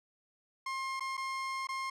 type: tone with dropouts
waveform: 30% pulse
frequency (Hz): 1065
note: C6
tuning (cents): +30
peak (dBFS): -32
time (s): 0.66-1.9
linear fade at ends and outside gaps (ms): 5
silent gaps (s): 0.997-1.006 / 1.17-1.176 / 1.671-1.688
effects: low-pass 7000 Hz 12 dB/octave